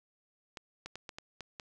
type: clicks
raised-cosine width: 0.2 ms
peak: -25 dBFS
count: 7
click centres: 0.572 / 0.86 / 0.956 / 1.092 / 1.185 / 1.407 / 1.598 s
effects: none